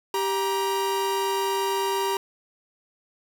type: tone pair together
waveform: 45% pulse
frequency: 392 / 945.6 Hz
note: G4 / A#5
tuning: 0 / +24 cents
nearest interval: octave + minor third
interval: 1524 cents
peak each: -26 dBFS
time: 0.14-2.17 s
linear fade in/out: 2 ms
effects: none